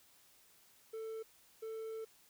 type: tone bursts at uneven times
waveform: triangle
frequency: 444 Hz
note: A4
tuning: 16 cents sharp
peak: -39 dBFS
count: 2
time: 0.93-1.23 / 1.62-2.05 s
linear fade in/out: 10 ms
effects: white hiss -66 dBFS RMS until 2.29 s